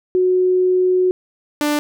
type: tone pair in turn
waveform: sine / sawtooth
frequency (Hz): 367.2 / 295.7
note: F#4 / D4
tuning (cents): -13 / +12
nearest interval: major third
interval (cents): 375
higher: first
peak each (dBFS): -12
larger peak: neither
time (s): 0.15-1.11 / 1.61-1.79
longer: first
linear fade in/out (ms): 0
effects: none